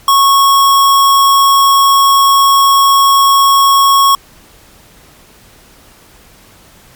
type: tone with sample-and-hold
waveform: sine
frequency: 1101 Hz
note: C#6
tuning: 12 cents flat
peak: -4 dBFS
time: 0.08-4.15 s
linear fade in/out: 2 ms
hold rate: 4410 Hz
effects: pink hiss -42 dBFS RMS until 6.95 s + MP3 96 kbps